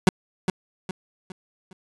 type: tone with echo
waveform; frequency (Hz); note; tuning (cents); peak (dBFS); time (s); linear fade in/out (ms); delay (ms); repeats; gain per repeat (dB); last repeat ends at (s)
30% pulse; 185.5; F#3; +5; -9; 0.07-0.09; 2; 410; 4; -8; 1.73
effects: resampled to 24000 Hz